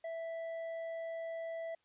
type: tone with hard clipping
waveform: triangle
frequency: 659.3 Hz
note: E5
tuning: in tune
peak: -40 dBFS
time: 0.04-1.75 s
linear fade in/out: 5 ms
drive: 9 dB
effects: white hiss -75 dBFS RMS until 1.84 s + resampled to 8000 Hz

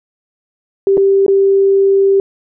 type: tone with dropouts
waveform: sine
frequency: 392 Hz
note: G4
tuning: in tune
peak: -7 dBFS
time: 0.87-2.2 s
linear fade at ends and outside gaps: 1 ms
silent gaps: 0.971-0.977 / 1.264-1.281 s
effects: none

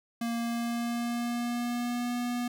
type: tone with pitch glide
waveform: square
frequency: 233.1 to 242.9 Hz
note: A#3 to B3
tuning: 0 to -29 cents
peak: -30 dBFS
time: 0.21-2.48 s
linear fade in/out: 5 ms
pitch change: +71 cents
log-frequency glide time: 0.33-2.14 s
effects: none

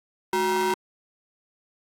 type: ring-modulated tone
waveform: square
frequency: 290.9 Hz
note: D4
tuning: 16 cents flat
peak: -19 dBFS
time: 0.33-0.74 s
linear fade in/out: 2 ms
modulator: 660 Hz
effects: AAC 64 kbps

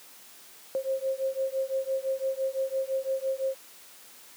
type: beating tone pair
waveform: sine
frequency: 530 / 535.9 Hz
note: C5 / C5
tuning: +22 / +41 cents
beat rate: 5.9 Hz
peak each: -30 dBFS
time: 0.75-3.55 s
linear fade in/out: 0 ms
effects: white hiss -51 dBFS RMS until 4.36 s + high-pass 200 Hz 12 dB/octave

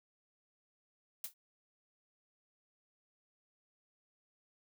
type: noise with exponential decay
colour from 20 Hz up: blue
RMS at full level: -36 dBFS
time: 1.24-1.34 s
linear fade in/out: 2 ms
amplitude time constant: 21 ms
effects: none

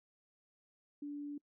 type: tone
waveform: sine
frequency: 290 Hz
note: D4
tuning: 22 cents flat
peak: -40 dBFS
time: 1.02-1.38 s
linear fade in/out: 5 ms
effects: noise-tail reverb RT60 0.1 s tail -25 dB re dry

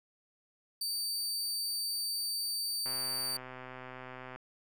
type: tone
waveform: sawtooth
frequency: 4612 Hz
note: D8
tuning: 32 cents flat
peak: -30 dBFS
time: 0.81-3.37 s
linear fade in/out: 5 ms
type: click train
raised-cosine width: 0.5 ms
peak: -30 dBFS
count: 193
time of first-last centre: 2.86-4.36 s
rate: 128 Hz
effects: none

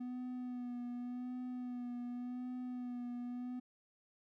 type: tone with vibrato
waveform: triangle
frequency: 246.9 Hz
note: B3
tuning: in tune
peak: -38 dBFS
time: 0-3.6 s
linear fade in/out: 10 ms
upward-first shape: sine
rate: 0.88 Hz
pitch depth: 28 cents each way
effects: none

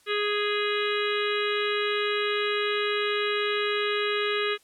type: harmonic tone with a mistuned harmonic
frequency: 415.1 Hz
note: G#4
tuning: 1 cent flat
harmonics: 1 / 3 / 4 / 5 / 6 / 7 / 8 / 9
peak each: -27 / -32 / -33 / -34 / -35 / -35 / -36 / -37 dBFS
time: 0.06-4.58 s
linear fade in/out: 50 ms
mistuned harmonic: 9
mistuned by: +64 cents
effects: white hiss -61 dBFS RMS until 4.63 s + low-pass 11000 Hz 12 dB/octave

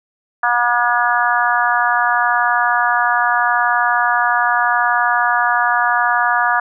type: harmonic tone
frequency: 240.8 Hz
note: B3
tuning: 44 cents flat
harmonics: 3 / 4 / 5 / 6 / 7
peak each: -19 / -19 / -19 / -19 / -19 dBFS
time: 0.43-6.6 s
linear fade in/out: 5 ms
effects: none

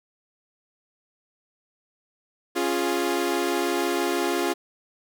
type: chord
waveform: sawtooth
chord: Db major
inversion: none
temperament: equal with one note detuned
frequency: 275.4 / 349.2 / 415.3 Hz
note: Db4 / F4 / Ab4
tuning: -11 / 0 / 0 cents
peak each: -25 / -21 / -25 dBFS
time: 2.55-4.54 s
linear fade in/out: 20 ms
effects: none

